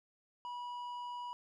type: tone with low-pass filter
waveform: square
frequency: 974 Hz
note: B5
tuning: 24 cents flat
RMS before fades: -43 dBFS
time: 0.45-1.33 s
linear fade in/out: 0 ms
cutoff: 2900 Hz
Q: 0.54
effects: none

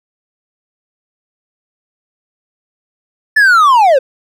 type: linear sweep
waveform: triangle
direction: down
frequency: 1766 to 497.7 Hz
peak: -3 dBFS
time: 3.36-3.99 s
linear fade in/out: 10 ms
effects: none

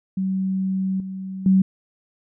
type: tone with level steps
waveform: sine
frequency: 190 Hz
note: F#3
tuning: 46 cents sharp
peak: -20 / -28 / -12 dBFS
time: 0.17-1.62 s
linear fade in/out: 5 ms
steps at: 1 / 1.46 s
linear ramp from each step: 2 ms
effects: none

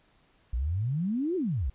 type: exponential two-way sweep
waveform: sine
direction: up then down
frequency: 55 to 385.5 to 55 Hz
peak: -26 dBFS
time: 0.53-1.7 s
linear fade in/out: 5 ms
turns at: 1.36 s
effects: pink hiss -65 dBFS RMS until 1.74 s + resampled to 8000 Hz

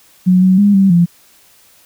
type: tone with pitch steps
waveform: sine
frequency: 183.1 / 186.7 / 203.5 / 194 / 172.5 Hz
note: F#3 / F#3 / G#3 / G3 / F3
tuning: -18 / +16 / -35 / -18 / -21 cents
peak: -6 dBFS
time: 0.26-1.06 s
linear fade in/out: 20 ms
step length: 160 ms
effects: white hiss -48 dBFS RMS until 1.85 s

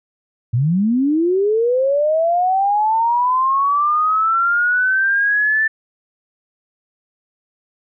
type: linear sweep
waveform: sine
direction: up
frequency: 110 to 1776 Hz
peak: -13 dBFS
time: 0.53-5.68 s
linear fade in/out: 10 ms
effects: none

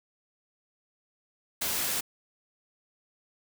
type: noise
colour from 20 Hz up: white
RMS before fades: -30 dBFS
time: 1.61-2.01 s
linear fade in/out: 10 ms
effects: none

